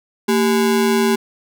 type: ring-modulated tone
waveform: square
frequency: 309.7 Hz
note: D#4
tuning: 8 cents flat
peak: -11 dBFS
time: 0.28-1.16 s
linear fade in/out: 10 ms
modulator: 82.7 Hz
effects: none